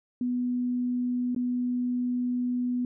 sine tone with dropouts, 246.9 Hz, B3, in tune, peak -25 dBFS, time 0.21-2.85 s, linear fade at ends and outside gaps 2 ms, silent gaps 1.348-1.362 s, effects none

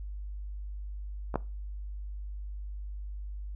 clicks, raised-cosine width 1 ms, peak -21 / -13 dBFS, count 2, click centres 1.342 / 1.357 s, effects noise-tail reverb RT60 0.3 s tail -21 dB re dry + added 50 Hz sine -36 dBFS peak until 3.55 s

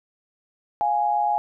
sine tone pair together, 702.7 / 830.6 Hz, F5 / G#5, +10 / 0 cents, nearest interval minor third, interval 290 cents, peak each -25 / -20 dBFS, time 0.81-1.38 s, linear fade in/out 0 ms, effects none

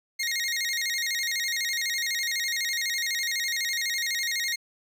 20% pulse tone with vibrato, 2002 Hz, B6, 23 cents sharp, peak -21 dBFS, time 0.19-4.56 s, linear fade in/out 10 ms, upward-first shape square, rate 12 Hz, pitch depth 110 cents each way, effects resampled to 32000 Hz

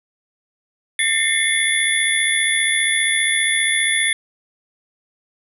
sine tone cluster, 1802 / 2080 / 2155 / 3459 / 10460 Hz, A6 / C7 / C#7 / A7 / E9, +41 / -11 / -49 / -30 / -15 cents, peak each -22 dBFS, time 0.99-4.13 s, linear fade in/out 2 ms, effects none

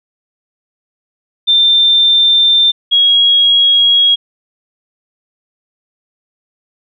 sine tone pair in turn, 3580 / 3301 Hz, A7 / G#7, +29 / -11 cents, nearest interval minor second, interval 140 cents, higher first, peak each -6 / -6 dBFS, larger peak neither, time 1.47-2.72 / 2.91-4.16 s, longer neither, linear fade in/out 20 ms, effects none

